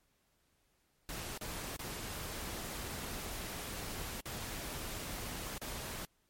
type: noise with dropouts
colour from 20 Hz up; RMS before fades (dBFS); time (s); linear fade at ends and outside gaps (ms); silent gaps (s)
pink; -42; 1.09-6.05; 1; 1.377-1.411 / 1.764-1.792 / 4.206-4.256 / 5.58-5.615
effects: pink hiss -75 dBFS RMS until 6.29 s + MP3 64 kbps